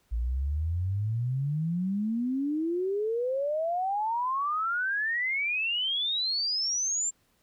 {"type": "exponential sweep", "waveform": "sine", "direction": "up", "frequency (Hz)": [55, 7450], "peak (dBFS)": -26, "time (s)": [0.11, 7.11], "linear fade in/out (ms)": 20, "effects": ["pink hiss -69 dBFS RMS until 7.42 s"]}